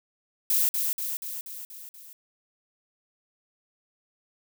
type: noise with echo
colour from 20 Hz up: violet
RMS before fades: -23 dBFS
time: 0.5-0.69 s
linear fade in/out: 2 ms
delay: 240 ms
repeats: 6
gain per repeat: -4 dB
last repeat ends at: 2.13 s
effects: none